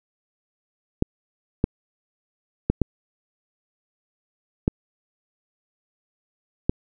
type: clicks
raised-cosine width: 3 ms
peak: -5 dBFS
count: 6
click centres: 1.024 / 1.641 / 2.7 / 2.817 / 4.679 / 6.695 s
effects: none